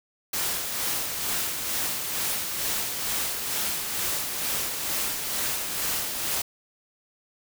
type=noise with tremolo; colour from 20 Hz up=white; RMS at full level=-27 dBFS; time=0.33-6.42 s; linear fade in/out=5 ms; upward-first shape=sine; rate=2.2 Hz; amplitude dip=40%; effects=none